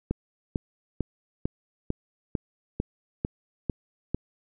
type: click train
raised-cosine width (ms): 3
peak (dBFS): -13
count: 10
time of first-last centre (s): 0.11-4.146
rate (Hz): 2.23
effects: none